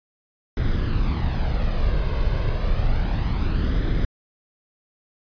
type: noise with flanger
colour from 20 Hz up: brown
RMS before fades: -21 dBFS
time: 0.57-4.05 s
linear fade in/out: 2 ms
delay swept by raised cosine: 0.55 to 1.95 ms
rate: 0.3 Hz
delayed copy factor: +0.5
effects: resampled to 11025 Hz